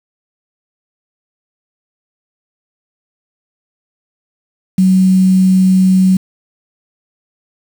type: tone with quantisation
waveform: sine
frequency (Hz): 187.3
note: F#3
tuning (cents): +21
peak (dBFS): -6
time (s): 4.78-6.17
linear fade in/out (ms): 5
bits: 5
effects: none